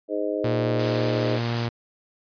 harmonic tone, 103.6 Hz, G#2, 4 cents flat, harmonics 3 / 4 / 5 / 6, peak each -29 / -29 / -29 / -29 dBFS, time 0.08-1.4 s, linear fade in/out 50 ms
sawtooth tone with pitch glide, 116.54 to 117.69 Hz, A#2 to A#2, 0 to +17 cents, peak -20 dBFS, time 0.44-1.69 s, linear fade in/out 5 ms, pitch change +17 cents, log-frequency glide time 0.56-1.06 s
white noise, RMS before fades -32 dBFS, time 0.79-1.67 s, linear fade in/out 5 ms
effects resampled to 11025 Hz

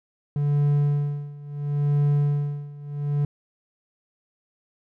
triangle tone with tremolo, 144.9 Hz, D3, 23 cents flat, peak -15 dBFS, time 0.36-3.25 s, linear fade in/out 2 ms, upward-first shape sine, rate 0.73 Hz, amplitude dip 90%, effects none

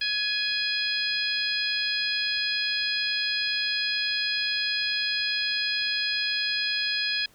harmonic tone with a mistuned harmonic, 830.6 Hz, G#5, in tune, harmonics 2 / 3 / 4 / 5 / 6, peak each -31 / -31 / -31 / -31 / -31 dBFS, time 0.01-7.26 s, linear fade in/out 5 ms, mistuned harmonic 2, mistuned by +25 cents, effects pink hiss -58 dBFS RMS until 7.34 s

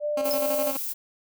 sine tone with vibrato, 590 Hz, D5, 8 cents sharp, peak -24 dBFS, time 0-0.73 s, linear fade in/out 50 ms, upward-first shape sine, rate 2.2 Hz, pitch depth 14 cents each way
15% pulse tone with tremolo, 270.1 Hz, C#4, 45 cents flat, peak -22 dBFS, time 0.17-0.77 s, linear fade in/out 5 ms, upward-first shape square, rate 12 Hz, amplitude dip 55%
violet noise, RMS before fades -31 dBFS, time 0.24-0.94 s, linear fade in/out 20 ms
sine tone with exponential decay, 5190 Hz, E8, 28 cents flat, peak -26 dBFS, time 0.31-0.41 s, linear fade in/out 0 ms, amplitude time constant 21 ms
effects none

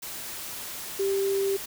sine tone in noise, 392.2 Hz, G4, 1 cent sharp, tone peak -23 dBFS, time 0.99-1.57 s, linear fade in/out 10 ms, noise white, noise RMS -37 dBFS, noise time 0.02-1.66 s, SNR +11 dB, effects none

